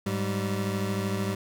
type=tone pair together; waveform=25% pulse; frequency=103.3 / 193.49 Hz; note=G#2 / G3; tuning=-9 / -22 cents; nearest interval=major seventh; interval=1087 cents; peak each=-26 dBFS; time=0.06-1.35 s; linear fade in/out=5 ms; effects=none